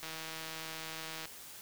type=click train; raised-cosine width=0.2 ms; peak=-25 dBFS; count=197; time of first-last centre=0.03-1.255 s; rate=160 Hz; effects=white hiss -50 dBFS RMS until 1.61 s